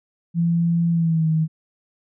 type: tone with pitch glide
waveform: sine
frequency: 169.1 to 158.69 Hz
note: E3 to D#3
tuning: +44 to +34 cents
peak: -16 dBFS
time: 0.34-1.48 s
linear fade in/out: 50 ms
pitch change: -110 cents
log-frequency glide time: 0.91-1.28 s
effects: none